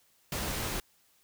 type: noise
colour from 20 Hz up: pink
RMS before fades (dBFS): -34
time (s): 0.32-0.8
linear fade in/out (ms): 2
effects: white hiss -67 dBFS RMS until 1.23 s